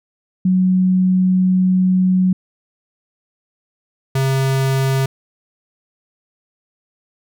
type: tone pair in turn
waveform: sine / square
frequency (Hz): 185 / 134.13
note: F#3 / C3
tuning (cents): 0 / +43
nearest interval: tritone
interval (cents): 557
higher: first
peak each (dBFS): -11 / -15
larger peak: first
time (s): 0.45-2.33 / 4.15-5.06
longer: first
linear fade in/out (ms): 5
effects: none

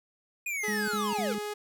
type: linear sweep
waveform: square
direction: down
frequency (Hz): 2489 to 392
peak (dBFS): -31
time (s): 0.46-1.35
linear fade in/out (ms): 5
type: tone with pitch glide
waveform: sawtooth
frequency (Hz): 423.1 to 417.5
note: G#4 to G#4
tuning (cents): +32 to +9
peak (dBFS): -29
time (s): 0.63-1.54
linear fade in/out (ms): 10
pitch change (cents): -23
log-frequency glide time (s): 0.75-1.24
type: tone bursts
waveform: sine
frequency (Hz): 207.7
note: G#3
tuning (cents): 0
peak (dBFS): -32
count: 3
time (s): 0.68-1.384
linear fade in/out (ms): 2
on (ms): 200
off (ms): 52
effects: none

